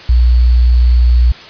sine tone with sample-and-hold, 60.4 Hz, B1, 38 cents flat, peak -5 dBFS, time 0.09-1.32 s, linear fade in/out 5 ms, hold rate 4410 Hz, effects white hiss -33 dBFS RMS until 1.49 s + resampled to 11025 Hz

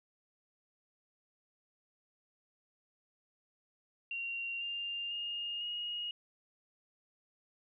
sine tone with pitch steps, 2759 / 2798 / 2837 / 2876 Hz, F7 / F7 / F7 / F#7, -22 / +3 / +27 / -50 cents, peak -36 dBFS, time 4.11-6.11 s, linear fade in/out 2 ms, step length 500 ms, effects none

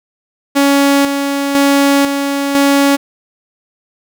sawtooth tone with tremolo, 280 Hz, C#4, 18 cents sharp, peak -4 dBFS, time 0.55-2.97 s, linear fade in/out 20 ms, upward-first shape square, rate 1 Hz, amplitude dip 50%, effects none

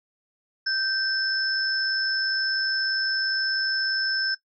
sine tone pair together, 1562 / 5259 Hz, G6 / E8, -7 / -5 cents, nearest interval octave + major sixth, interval 2102 cents, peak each -25 dBFS, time 0.66-4.35 s, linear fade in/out 10 ms, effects noise-tail reverb RT60 0.1 s tail -18 dB re dry

